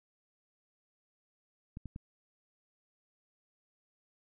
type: clicks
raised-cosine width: 5 ms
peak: -30 dBFS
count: 3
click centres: 1.771 / 1.857 / 1.961 s
effects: none